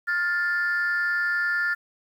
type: tone pair together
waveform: sine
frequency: 1409.1 / 1760 Hz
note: F6 / A6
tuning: +15 / 0 cents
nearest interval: major third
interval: 385 cents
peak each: -23 dBFS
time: 0.07-1.75 s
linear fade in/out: 20 ms
effects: tanh soft clip ceiling -18 dBFS + 9-bit